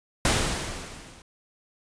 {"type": "noise with level ramp", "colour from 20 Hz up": "pink", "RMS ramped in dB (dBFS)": [-20, -50], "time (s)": [0.25, 1.22], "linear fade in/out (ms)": 2, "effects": ["resampled to 22050 Hz"]}